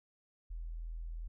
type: tone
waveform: sine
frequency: 41.2 Hz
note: E1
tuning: in tune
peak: -39 dBFS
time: 0.5-1.28 s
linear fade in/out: 10 ms
effects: none